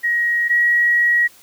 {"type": "tone pair in turn", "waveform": "sine", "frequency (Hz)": [1893, 1907.3], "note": ["A#6", "A#6"], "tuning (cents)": [26, 39], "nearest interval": "unison", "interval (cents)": 13, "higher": "second", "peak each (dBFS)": [-15, -12], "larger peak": "second", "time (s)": [[0.03, 0.49], [0.49, 1.28]], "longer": "second", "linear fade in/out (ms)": 20, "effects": ["white hiss -48 dBFS RMS until 1.42 s"]}